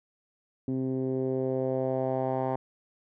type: tone with low-pass filter sweep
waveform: 10% pulse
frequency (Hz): 130.81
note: C3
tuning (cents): 0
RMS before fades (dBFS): -29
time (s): 0.68-2.56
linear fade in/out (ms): 2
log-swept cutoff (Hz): 280 to 930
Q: 2.3
effects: none